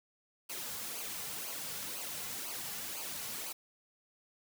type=noise with flanger; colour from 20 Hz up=white; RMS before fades=-41 dBFS; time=0.49-3.53 s; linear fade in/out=10 ms; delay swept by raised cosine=0.54 to 3.24 ms; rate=2 Hz; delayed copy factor=-0.65; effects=none